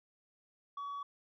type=tone; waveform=sine; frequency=1132 Hz; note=C#6; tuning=36 cents sharp; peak=-36 dBFS; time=0.77-1.03 s; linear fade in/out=5 ms; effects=tanh soft clip ceiling -38 dBFS